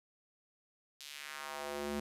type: tone with high-pass filter sweep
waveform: square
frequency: 72.4 Hz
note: D2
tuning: 24 cents flat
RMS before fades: -42 dBFS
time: 1-2 s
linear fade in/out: 5 ms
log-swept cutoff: 4000 to 210 Hz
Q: 1.4
effects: resampled to 32000 Hz + 10-bit